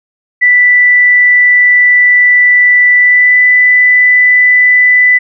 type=tone with pitch glide; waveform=sine; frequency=1975.5 to 1991.5 Hz; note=B6 to B6; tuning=0 to +14 cents; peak=-3 dBFS; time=0.41-5.19 s; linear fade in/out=20 ms; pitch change=+14 cents; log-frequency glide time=2.97-3.38 s; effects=none